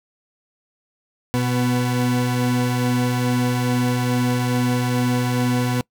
40% pulse tone pair together, 123.07 / 248.5 Hz, B2 / B3, -6 / +11 cents, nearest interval octave, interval 1217 cents, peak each -20 dBFS, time 1.34-5.81 s, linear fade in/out 0 ms, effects noise-tail reverb RT60 0.1 s tail -24 dB re dry

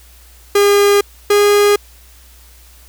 45% pulse tone pair in turn, 405.6 / 410.5 Hz, G#4 / G#4, -41 / -20 cents, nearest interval unison, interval 21 cents, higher second, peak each -8 dBFS, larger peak neither, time 0.55-1.01 / 1.3-1.76 s, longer neither, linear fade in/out 5 ms, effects added 60 Hz sine -42 dBFS peak until 2.88 s + white hiss -46 dBFS RMS until 2.88 s

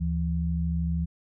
sine tone pair together, 74.7 / 167.7 Hz, D2 / E3, +30 / +30 cents, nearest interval octave + major second, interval 1400 cents, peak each -27 dBFS, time 0-1.06 s, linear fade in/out 20 ms, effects none

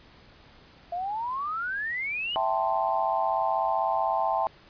sine exponential sweep, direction up, 679 to 3000 Hz, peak -28 dBFS, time 0.92-2.36 s, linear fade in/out 5 ms
sine chord, A minor seventh, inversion second, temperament equal, 659.3 / 784 / 880 / 1046.5 Hz, E5 / G5 / A5 / C6, 0 / 0 / 0 / 0 cents, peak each -29 / -28 / -28 / -31 dBFS, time 2.36-4.47 s, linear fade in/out 0 ms
effects pink hiss -54 dBFS RMS until 4.69 s + resampled to 11025 Hz

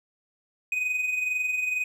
triangle tone with amplitude modulation, 2500 Hz, D#7, 8 cents sharp, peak -21 dBFS, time 0.72-1.84 s, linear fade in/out 2 ms, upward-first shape sine, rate 22.1 Hz, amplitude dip 50%, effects none

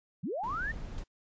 sine linear sweep, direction up, 130 to 1864.7 Hz, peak -32 dBFS, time 0.23-0.72 s, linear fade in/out 10 ms
brown noise, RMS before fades -40 dBFS, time 0.43-1.04 s, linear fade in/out 10 ms
white noise with exponential decay, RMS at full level -47 dBFS, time 0.98-1.08 s, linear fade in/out 1 ms, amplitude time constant 21 ms
effects resampled to 16000 Hz

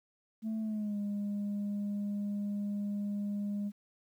sine tone with pitch glide, 220 to 204.1 Hz, A3 to G#3, 0 to -30 cents, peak -30 dBFS, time 0.42-3.72 s, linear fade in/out 50 ms, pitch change -130 cents, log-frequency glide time 0.6-0.98 s, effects tanh soft clip ceiling -31 dBFS + 11-bit

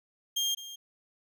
30% pulse tone with echo, 3211 Hz, G7, 41 cents sharp, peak -24 dBFS, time 0.36-0.55 s, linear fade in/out 10 ms, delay 210 ms, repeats 1, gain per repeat -14 dB, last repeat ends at 0.76 s, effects none

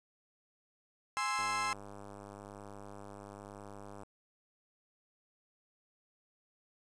30% pulse chord, Ab augmented, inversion none, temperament equal, 830.6 / 1046.5 / 1318.5 Hz, Ab5 / C6 / E6, 0 / 0 / 0 cents, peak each -37 / -32 / -35 dBFS, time 1.17-1.73 s, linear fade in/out 0 ms
click train, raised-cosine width 1 ms, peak -35 dBFS, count 268, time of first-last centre 1.39-4.034 s, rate 101 Hz
effects resampled to 22050 Hz + 9-bit

